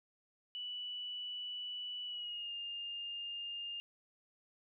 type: tone with pitch glide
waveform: sine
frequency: 2960 to 2815 Hz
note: F#7 to F7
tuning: 0 to +13 cents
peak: -40 dBFS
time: 0.55-3.8 s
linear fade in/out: 0 ms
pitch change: -87 cents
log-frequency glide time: 2.05-2.53 s
effects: none